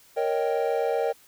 triangle chord, Eb dominant seventh, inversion second, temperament equal, 466.2 / 554.4 / 622.3 / 784 Hz, Bb4 / Db5 / Eb5 / G5, 0 / 0 / 0 / 0 cents, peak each -24 / -27 / -28 / -28 dBFS, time 0.16-1.13 s, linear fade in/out 20 ms, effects white hiss -56 dBFS RMS until 1.27 s

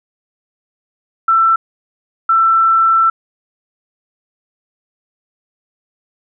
sine tone bursts at uneven times, 1336 Hz, E6, 23 cents sharp, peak -8 dBFS, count 2, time 1.28-1.56 / 2.29-3.1 s, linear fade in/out 5 ms, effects none

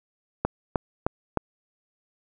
click train, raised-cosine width 1 ms, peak -8 dBFS, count 4, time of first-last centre 0.45-1.373 s, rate 3.25 Hz, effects none

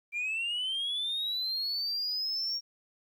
sine linear sweep, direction up, 2349 to 5588 Hz, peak -28 dBFS, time 0.12-2.61 s, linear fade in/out 50 ms, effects tanh soft clip ceiling -28 dBFS + 11-bit

